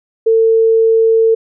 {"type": "tone", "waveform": "sine", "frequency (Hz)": 450, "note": "A4", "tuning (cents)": 39, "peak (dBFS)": -7, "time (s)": [0.26, 1.35], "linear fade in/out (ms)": 10, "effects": []}